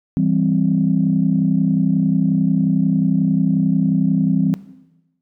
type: chord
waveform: sine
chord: C major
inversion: first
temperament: equal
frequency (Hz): 164.81 / 196 / 261.6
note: E3 / G3 / C4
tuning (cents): 0 / 0 / 0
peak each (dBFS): -18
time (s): 0.17-4.54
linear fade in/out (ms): 0
effects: noise-tail reverb RT60 1.0 s tail -17 dB re dry + tanh soft clip ceiling -4 dBFS